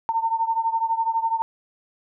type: beating tone pair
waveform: sine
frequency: 903 / 915 Hz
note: A5 / A#5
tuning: +45 / -32 cents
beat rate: 12 Hz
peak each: -22 / -25 dBFS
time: 0.09-1.42 s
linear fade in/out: 0 ms
effects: none